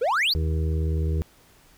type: exponential sweep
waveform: triangle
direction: up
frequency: 435.2 to 4981 Hz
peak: -18 dBFS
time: 0.01-0.34 s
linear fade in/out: 10 ms
type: harmonic tone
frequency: 79.2 Hz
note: D#2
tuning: 31 cents sharp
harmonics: 1 / 2 / 4 / 5 / 6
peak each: -22 / -30 / -38 / -36 / -39 dBFS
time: 0.35-1.22 s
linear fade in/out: 0 ms
effects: pink hiss -56 dBFS RMS until 1.77 s